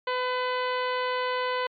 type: harmonic tone with a mistuned harmonic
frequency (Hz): 503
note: B4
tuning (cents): +32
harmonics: 1 / 2 / 3 / 4 / 5 / 6 / 7 / 8 / 9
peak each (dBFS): -29 / -29 / -35 / -36 / -42 / -39 / -45 / -45 / -46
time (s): 0.07-1.67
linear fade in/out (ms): 5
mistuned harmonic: 9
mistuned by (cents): -34
effects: MP3 64 kbps